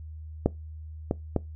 clicks, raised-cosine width 2 ms, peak -7 / -11 / -10 dBFS, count 3, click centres 0.46 / 1.111 / 1.363 s, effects noise-tail reverb RT60 0.2 s tail -21 dB re dry + added 78 Hz sine -38 dBFS peak until 1.55 s

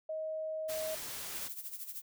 sine tone, 630 Hz, D#5, 21 cents sharp, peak -35 dBFS, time 0.09-0.95 s, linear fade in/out 5 ms
white noise, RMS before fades -42 dBFS, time 0.68-1.49 s, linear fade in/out 20 ms
violet noise with tremolo, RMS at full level -41 dBFS, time 1.34-2.02 s, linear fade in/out 10 ms, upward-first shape sine, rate 13 Hz, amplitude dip 70%
effects none

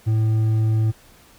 triangle tone with hard clipping, 110 Hz, A2, in tune, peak -17 dBFS, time 0.06-0.92 s, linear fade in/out 20 ms, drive 7 dB, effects pink hiss -51 dBFS RMS until 1.38 s

